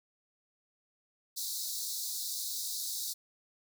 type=high-pass noise; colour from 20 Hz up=pink; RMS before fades=-37 dBFS; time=1.36-3.14 s; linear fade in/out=20 ms; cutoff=3800 Hz; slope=96 dB/octave; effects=none